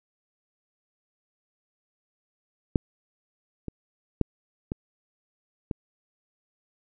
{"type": "clicks", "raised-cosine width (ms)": 3, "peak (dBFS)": [-7, -20, -8, -16, -16], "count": 5, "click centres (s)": [2.758, 3.683, 4.213, 4.719, 5.712], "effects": []}